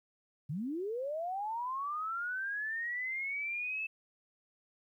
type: linear sweep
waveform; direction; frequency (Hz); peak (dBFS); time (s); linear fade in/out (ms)
sine; up; 130 to 2637; -34; 0.49-3.87; 10
effects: 12-bit